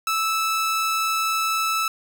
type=tone; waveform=sawtooth; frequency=1312 Hz; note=E6; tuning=9 cents flat; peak=-17 dBFS; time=0.07-1.88 s; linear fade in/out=2 ms; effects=none